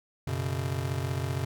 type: chord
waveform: square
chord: F# suspended fourth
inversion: none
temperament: just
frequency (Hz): 92.5 / 123.33 / 138.75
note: F#2 / B2 / C#3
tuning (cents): 0 / -2 / +2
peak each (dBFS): -34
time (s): 0.27-1.45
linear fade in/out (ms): 5
effects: none